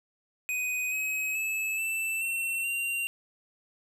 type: tone with pitch steps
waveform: square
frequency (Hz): 2499 / 2550 / 2602 / 2655 / 2709 / 2765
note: D#7 / D#7 / E7 / E7 / E7 / F7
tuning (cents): +7 / +42 / -23 / +12 / +47 / -18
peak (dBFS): -29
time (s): 0.49-3.07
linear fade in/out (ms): 0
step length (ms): 430
effects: none